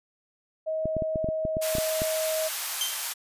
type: tone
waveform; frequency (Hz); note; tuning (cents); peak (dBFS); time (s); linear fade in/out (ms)
sine; 633; D#5; +30; -26; 0.66-2.49; 20
type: clicks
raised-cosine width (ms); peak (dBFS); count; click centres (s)
3; -18; 11; 0.856 / 0.967 / 1.022 / 1.158 / 1.244 / 1.288 / 1.452 / 1.569 / 1.752 / 1.784 / 2.019
type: high-pass noise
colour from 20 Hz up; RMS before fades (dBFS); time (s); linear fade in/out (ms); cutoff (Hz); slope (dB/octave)
white; -31; 1.61-3.14; 20; 690; 24
type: tone with exponential decay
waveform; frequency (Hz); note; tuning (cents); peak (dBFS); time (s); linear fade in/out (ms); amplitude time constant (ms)
sawtooth; 3136; G7; 0; -21; 2.81-3.12; 2; 66
effects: resampled to 32000 Hz